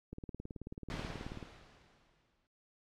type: click train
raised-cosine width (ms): 3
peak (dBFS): -31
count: 25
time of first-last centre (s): 0.13-1.427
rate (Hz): 18.5
type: noise with exponential decay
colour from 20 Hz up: pink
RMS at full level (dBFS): -40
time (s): 0.9-2.47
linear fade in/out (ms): 0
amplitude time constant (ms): 340
effects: low-pass 4000 Hz 12 dB/octave + AAC 64 kbps